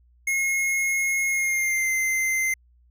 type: tone with pitch glide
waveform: square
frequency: 2161 to 2077 Hz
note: C#7 to C7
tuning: -45 to -13 cents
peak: -22 dBFS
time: 0.27-2.54 s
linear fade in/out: 5 ms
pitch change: -68 cents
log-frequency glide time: 1.29-1.91 s
effects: added 60 Hz sine -55 dBFS peak until 2.9 s